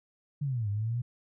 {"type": "linear two-way sweep", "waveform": "sine", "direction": "down then up", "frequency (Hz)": [149.6, 99.6, 123.8], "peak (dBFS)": -28, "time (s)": [0.41, 1.02], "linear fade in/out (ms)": 10, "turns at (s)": 0.69, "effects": []}